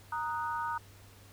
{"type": "chord", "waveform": "sine", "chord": "D# minor", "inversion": "second", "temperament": "equal", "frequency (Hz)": [932.3, 1244.5, 1480], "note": ["A#5", "D#6", "F#6"], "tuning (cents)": [0, 0, 0], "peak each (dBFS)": [-34, -37, -40], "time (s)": [0.12, 0.78], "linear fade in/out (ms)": 5, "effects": ["added 99 Hz sine -55 dBFS peak until 1.32 s", "pink hiss -58 dBFS RMS until 1.32 s"]}